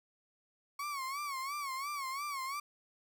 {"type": "tone with vibrato", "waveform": "35% pulse", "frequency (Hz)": 1112, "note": "C#6", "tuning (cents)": 5, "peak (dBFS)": -35, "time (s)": [0.79, 2.6], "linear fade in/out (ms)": 5, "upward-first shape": "sine", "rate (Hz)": 2.9, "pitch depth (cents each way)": 110, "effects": []}